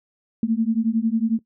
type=beating tone pair; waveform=sine; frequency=220 / 231 Hz; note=A3 / A#3; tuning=0 / -16 cents; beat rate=11 Hz; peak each=-21 dBFS; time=0.43-1.39 s; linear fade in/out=2 ms; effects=noise-tail reverb RT60 0.1 s tail -19 dB re dry